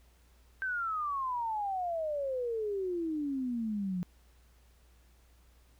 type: exponential sweep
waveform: sine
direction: down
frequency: 1568 to 174.61 Hz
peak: -31 dBFS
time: 0.62-4.03 s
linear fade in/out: 0 ms
effects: added 60 Hz sine -60 dBFS peak until 5.79 s + pink hiss -68 dBFS RMS until 5.79 s